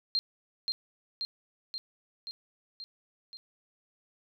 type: tone with echo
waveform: sine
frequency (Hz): 4186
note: C8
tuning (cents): 0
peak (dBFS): -25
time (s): 0.15-0.19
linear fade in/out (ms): 0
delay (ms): 530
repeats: 6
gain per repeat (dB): -3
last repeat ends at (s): 3.37
effects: none